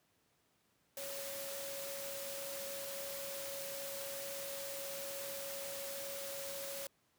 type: tone in noise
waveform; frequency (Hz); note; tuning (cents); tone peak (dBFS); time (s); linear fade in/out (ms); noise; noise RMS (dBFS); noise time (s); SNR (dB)
sine; 554.4; C#5; 0; -45; 0.97-6.87; 2; white; -45; 0.97-6.87; -3
effects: pink hiss -75 dBFS RMS until 7.18 s + high-pass 100 Hz 12 dB/octave